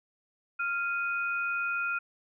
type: tone pair together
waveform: sine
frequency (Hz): 1393.4 / 2489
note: F6 / D#7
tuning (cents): -4 / 0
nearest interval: minor seventh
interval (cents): 1004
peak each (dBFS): -29 / -34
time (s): 0.59-1.99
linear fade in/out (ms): 10
effects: none